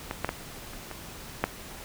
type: clicks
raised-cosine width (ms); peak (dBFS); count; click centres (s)
0.5; -16 / -11 / -13 / -28 / -22 / -8; 6; 0.111 / 0.246 / 0.291 / 0.735 / 0.913 / 1.44
effects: pink hiss -43 dBFS RMS until 1.84 s